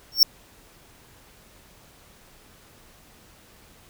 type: tone with exponential growth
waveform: square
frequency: 5460 Hz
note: F8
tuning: 40 cents flat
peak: -8 dBFS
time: 0.12-0.23 s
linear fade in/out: 1 ms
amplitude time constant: 22 ms
effects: pink hiss -53 dBFS RMS until 3.89 s